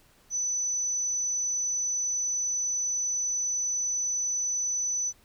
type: tone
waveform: sine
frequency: 5990 Hz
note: F#8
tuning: 20 cents sharp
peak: -26 dBFS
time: 0.3-5.13 s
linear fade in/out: 50 ms
effects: pink hiss -61 dBFS RMS until 5.24 s